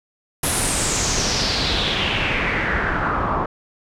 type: noise with low-pass filter sweep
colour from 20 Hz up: pink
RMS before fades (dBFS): -21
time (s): 0.43-3.46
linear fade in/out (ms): 5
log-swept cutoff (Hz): 11000 to 1000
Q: 4
effects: none